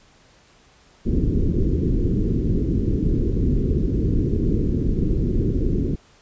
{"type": "low-pass noise", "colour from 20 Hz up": "pink", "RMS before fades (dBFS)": -20, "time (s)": [1.05, 5.96], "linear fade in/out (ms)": 20, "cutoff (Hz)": 410, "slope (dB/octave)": 48, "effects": ["pink hiss -54 dBFS RMS until 6.21 s", "resampled to 16000 Hz"]}